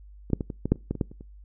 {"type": "clicks", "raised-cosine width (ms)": 3, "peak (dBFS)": [-23, -8, -16, -20, -14, -6, -30, -14, -21, -11, -30, -30], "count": 12, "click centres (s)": [0.302, 0.333, 0.408, 0.502, 0.656, 0.72, 0.758, 0.91, 0.953, 1.012, 1.115, 1.209], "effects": ["noise-tail reverb RT60 0.3 s tail -26 dB re dry", "added 50 Hz sine -45 dBFS peak until 1.44 s"]}